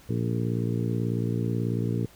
harmonic tone with a mistuned harmonic, 58.27 Hz, A#1, in tune, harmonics 2 / 3 / 4 / 5 / 6 / 7 / 8, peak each -27 / -31 / -33 / -35 / -37 / -38 / -39 dBFS, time 0.09-2.06 s, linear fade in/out 5 ms, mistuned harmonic 8, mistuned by -33 cents, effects pink hiss -54 dBFS RMS until 2.15 s

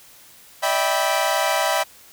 sawtooth chord, E minor seventh, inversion third, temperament equal with one note detuned, 587.3 / 647.9 / 784 / 987.8 Hz, D5 / E5 / G5 / B5, 0 / -30 / 0 / 0 cents, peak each -22 / -19 / -20 / -21 dBFS, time 0.62-1.84 s, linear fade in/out 20 ms, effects white hiss -48 dBFS RMS until 2.12 s

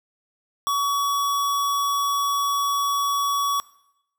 square tone, 1130 Hz, C#6, 33 cents sharp, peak -21 dBFS, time 0.67-3.6 s, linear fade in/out 0 ms, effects noise-tail reverb RT60 0.8 s tail -19 dB re dry

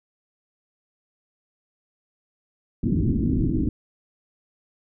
white low-pass noise, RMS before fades -22 dBFS, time 2.83-3.69 s, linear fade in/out 2 ms, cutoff 320 Hz, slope 48 dB/octave, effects none

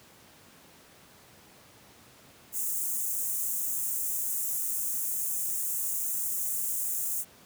white high-pass noise, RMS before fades -31 dBFS, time 2.52-7.25 s, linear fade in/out 50 ms, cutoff 6700 Hz, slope 48 dB/octave, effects pink hiss -55 dBFS RMS until 7.45 s + high-pass 100 Hz 12 dB/octave

